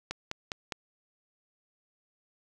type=click train; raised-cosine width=0.2 ms; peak=-16 dBFS; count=4; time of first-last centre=0.11-0.722 s; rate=4.9 Hz; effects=none